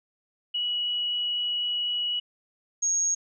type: tone pair in turn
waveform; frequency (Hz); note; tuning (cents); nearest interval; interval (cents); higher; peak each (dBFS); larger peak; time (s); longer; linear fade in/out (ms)
sine; 2926 / 6569; F#7 / G#8; -20 / -20; octave + major second; 1400; second; -25 / -22; second; 0.54-2.2 / 2.82-3.15; first; 10
effects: none